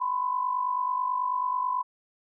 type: tone pair together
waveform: sine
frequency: 997.8 / 1047 Hz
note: B5 / C6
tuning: +17 / +1 cents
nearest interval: minor second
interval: 84 cents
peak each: -26 / -31 dBFS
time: 0-1.83 s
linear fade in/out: 20 ms
effects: none